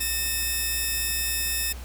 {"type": "tone pair together", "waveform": "5% pulse", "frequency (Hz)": [1821, 2587], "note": ["A#6", "E7"], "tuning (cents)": [-41, -33], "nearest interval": "tritone", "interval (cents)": 608, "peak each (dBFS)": -18, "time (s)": [0, 1.73], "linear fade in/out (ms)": 10, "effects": ["added 62 Hz sine -35 dBFS peak until 1.84 s", "pink hiss -45 dBFS RMS until 1.84 s"]}